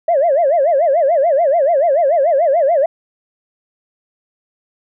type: tone with vibrato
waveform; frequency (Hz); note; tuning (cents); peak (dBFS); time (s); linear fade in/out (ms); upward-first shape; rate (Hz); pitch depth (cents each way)
sine; 611; D#5; -32; -9; 0.08-2.86; 5; sine; 6.9; 240
effects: tanh soft clip ceiling -6 dBFS